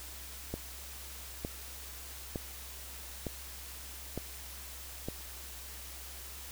click train, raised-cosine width 2 ms, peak -22 dBFS, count 6, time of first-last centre 0.54-5.085 s, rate 1.1 Hz, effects added 65 Hz sine -49 dBFS peak until 6.51 s + white hiss -47 dBFS RMS until 6.51 s

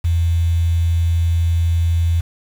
sine tone with quantisation, 84 Hz, E2, 33 cents sharp, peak -13 dBFS, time 0.04-2.21 s, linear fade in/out 10 ms, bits 6, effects none

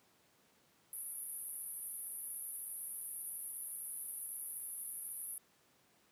pink band-pass noise, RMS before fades -45 dBFS, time 0.93-5.38 s, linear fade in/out 2 ms, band 10000 to 12000 Hz, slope 96 dB/octave, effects pink hiss -70 dBFS RMS until 6.11 s + high-pass 150 Hz 12 dB/octave

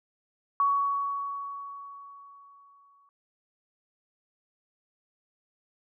sine tone with exponential decay, 1122 Hz, C#6, 21 cents sharp, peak -20 dBFS, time 0.6-3.09 s, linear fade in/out 1 ms, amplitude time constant 540 ms, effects none

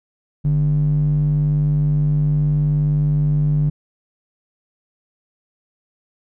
square tone with band-pass filter, 49.63 Hz, G1, 22 cents sharp, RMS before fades -17 dBFS, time 0.44-3.7 s, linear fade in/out 10 ms, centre 140 Hz, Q 5.6, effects none

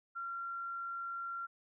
sine tone, 1374 Hz, F6, 29 cents flat, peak -38 dBFS, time 0.15-1.47 s, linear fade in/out 20 ms, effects none

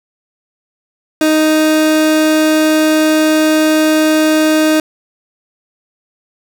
30% pulse tone, 311.1 Hz, D#4, in tune, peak -6 dBFS, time 1.21-4.8 s, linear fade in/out 2 ms, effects none

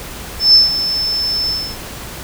sine tone with ADSR envelope, 5274 Hz, E8, in tune, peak -3 dBFS, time 0.39-1.78 s, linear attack 150 ms, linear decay 150 ms, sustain -12 dB, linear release 290 ms, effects added 60 Hz sine -36 dBFS peak until 2.23 s + pink hiss -30 dBFS RMS until 2.23 s

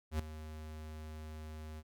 square tone with ADSR envelope, 77.7 Hz, D#2, 2 cents flat, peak -31 dBFS, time 0.11-1.83 s, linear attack 85 ms, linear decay 5 ms, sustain -14 dB, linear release 46 ms, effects none

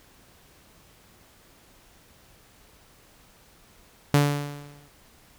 sawtooth tone with exponential decay, 144.5 Hz, D3, 28 cents flat, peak -11 dBFS, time 4.14-4.88 s, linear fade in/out 0 ms, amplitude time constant 160 ms, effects pink hiss -56 dBFS RMS until 5.38 s

